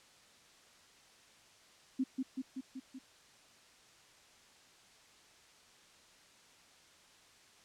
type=tone with echo; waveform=sine; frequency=261.6 Hz; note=C4; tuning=in tune; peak=-29 dBFS; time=1.99-2.04 s; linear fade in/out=10 ms; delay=190 ms; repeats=5; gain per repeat=-3 dB; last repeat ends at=2.99 s; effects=white hiss -62 dBFS RMS until 7.64 s + low-pass 7000 Hz 12 dB/octave